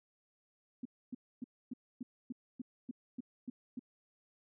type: tone bursts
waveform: sine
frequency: 248.6 Hz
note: B3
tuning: 12 cents sharp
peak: -38 dBFS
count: 11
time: 0.83-3.794 s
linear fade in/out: 5 ms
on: 24 ms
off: 270 ms
effects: none